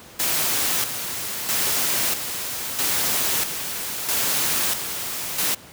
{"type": "noise with tremolo", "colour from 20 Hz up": "white", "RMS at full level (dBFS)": -22, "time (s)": [0.19, 5.55], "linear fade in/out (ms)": 10, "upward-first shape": "square", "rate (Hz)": 0.77, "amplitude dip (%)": 55, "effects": ["pink hiss -44 dBFS RMS until 5.72 s", "high-pass 80 Hz 12 dB/octave"]}